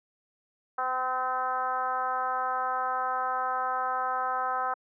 sine tone with frequency modulation, 1026 Hz, C6, 34 cents flat, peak -26 dBFS, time 0.78-4.74 s, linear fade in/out 5 ms, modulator 257 Hz, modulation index 1.6, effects high-pass 400 Hz 12 dB/octave

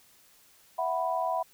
sine chord, E suspended second, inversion none, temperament equal, 659.3 / 740 / 987.8 Hz, E5 / F#5 / B5, 0 / 0 / 0 cents, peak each -31 dBFS, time 0.78-1.43 s, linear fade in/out 10 ms, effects white hiss -60 dBFS RMS until 1.53 s

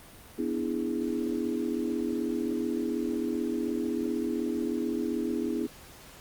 sine chord, E dominant seventh, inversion second, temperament equal, 246.9 / 293.7 / 329.6 / 415.3 Hz, B3 / D4 / E4 / G#4, 0 / 0 / 0 / 0 cents, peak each -32 / -34 / -32 / -35 dBFS, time 0.38-5.67 s, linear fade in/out 10 ms, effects pink hiss -50 dBFS RMS until 6.2 s + Opus 32 kbps

